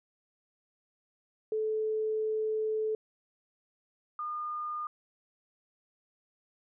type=tone pair in turn; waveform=sine; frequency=434.7 / 1216.1 Hz; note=A4 / D#6; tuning=-21 / -40 cents; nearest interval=octave + tritone; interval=1781 cents; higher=second; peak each=-28 / -33 dBFS; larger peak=first; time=1.52-2.95 / 4.19-4.87 s; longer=first; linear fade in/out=2 ms; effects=none